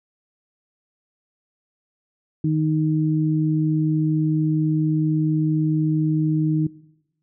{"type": "tone pair together", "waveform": "sine", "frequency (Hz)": [155.41, 311.1], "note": ["D#3", "D#4"], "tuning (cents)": [-2, 0], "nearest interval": "octave", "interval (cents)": 1202, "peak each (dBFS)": [-19, -22], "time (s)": [2.44, 6.67], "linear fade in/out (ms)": 5, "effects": ["noise-tail reverb RT60 0.9 s tail -21 dB re dry"]}